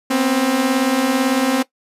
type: beating tone pair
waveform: sawtooth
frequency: 246.9 / 264.9 Hz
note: B3 / C4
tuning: 0 / +22 cents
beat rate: 18 Hz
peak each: -17 / -12 dBFS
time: 0.1-1.63 s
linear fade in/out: 10 ms
effects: noise-tail reverb RT60 0.1 s tail -18 dB re dry + resampled to 32000 Hz